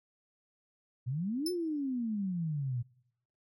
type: exponential two-way sweep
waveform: sine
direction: up then down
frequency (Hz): 116.54 to 366.5 to 116.54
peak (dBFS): -31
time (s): 1.06-2.83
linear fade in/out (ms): 20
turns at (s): 1.51
type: tone with exponential decay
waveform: sawtooth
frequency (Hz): 5274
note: E8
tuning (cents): 0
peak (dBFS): -28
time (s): 1.46-1.57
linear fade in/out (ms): 5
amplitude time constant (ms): 23
effects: noise-tail reverb RT60 0.8 s tail -25 dB re dry